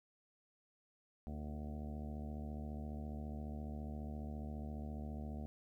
harmonic tone with a mistuned harmonic, 74.6 Hz, D2, 28 cents sharp, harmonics 1 / 2 / 3 / 4 / 5 / 6 / 7 / 8 / 9 / 10, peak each -44 / -51 / -47 / -57 / -61 / -61 / -62 / -60 / -59 / -59 dBFS, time 1.27-5.46 s, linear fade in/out 0 ms, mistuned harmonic 5, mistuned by -26 cents, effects 13-bit

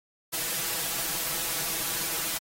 white noise with comb filter, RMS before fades -30 dBFS, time 0.32-2.39 s, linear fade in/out 20 ms, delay 6.1 ms, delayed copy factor +0.85, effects AAC 48 kbps

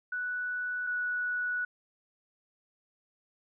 sine tone pair in turn, 1480 / 1472.3 Hz, F#6 / F#6, 0 / -9 cents, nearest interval unison, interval 9 cents, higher first, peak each -31 / -29 dBFS, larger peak second, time 0.12-0.87 / 0.87-1.65 s, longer second, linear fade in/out 5 ms, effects none

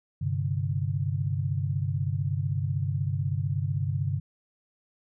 sine chord, G suspended fourth, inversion none, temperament equal, 98 / 130.81 / 146.83 Hz, G2 / C3 / D3, 0 / 0 / 0 cents, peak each -29 / -30 / -30 dBFS, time 0.21-4.2 s, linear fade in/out 10 ms, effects none

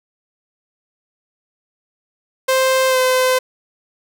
sawtooth tone with pitch glide, 523.3 to 512.8 Hz, C5 to C5, 0 to -35 cents, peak -9 dBFS, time 2.48-3.39 s, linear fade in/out 10 ms, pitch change -35 cents, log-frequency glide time 2.88-2.98 s, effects none

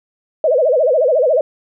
sine tone with vibrato, 563 Hz, C#5, 27 cents sharp, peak -10 dBFS, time 0.44-1.41 s, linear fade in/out 2 ms, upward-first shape sine, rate 14 Hz, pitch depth 250 cents each way, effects none

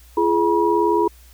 sine tone cluster, 341.4 / 420.2 / 963 Hz, F4 / G#4 / B5, -39 / +20 / -44 cents, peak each -19 dBFS, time 0.17-1.08 s, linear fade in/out 5 ms, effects added 60 Hz sine -45 dBFS peak until 1.33 s + white hiss -52 dBFS RMS until 1.33 s

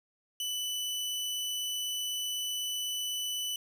sawtooth tone, 2984 Hz, F#7, 14 cents sharp, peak -29 dBFS, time 0.4-3.56 s, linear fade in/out 2 ms, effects none

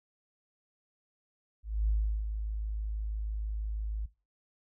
sine tone with ADSR envelope, 53.1 Hz, G#1, 39 cents sharp, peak -23 dBFS, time 1.63-4.06 s, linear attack 250 ms, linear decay 360 ms, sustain -8 dB, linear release 9 ms, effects noise-tail reverb RT60 0.3 s tail -20 dB re dry + tanh soft clip ceiling -19 dBFS

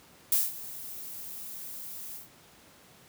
violet noise with ADSR envelope, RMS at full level -23 dBFS, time 0.32-2.29 s, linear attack 3 ms, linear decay 190 ms, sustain -18 dB, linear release 150 ms, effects pink hiss -56 dBFS RMS until 3.08 s + high-pass 100 Hz 12 dB/octave

